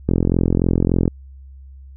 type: click train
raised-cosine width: 3 ms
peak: -3 dBFS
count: 44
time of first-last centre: 0.09-1.079 s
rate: 43.5 Hz
effects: added 67 Hz sine -37 dBFS peak until 1.96 s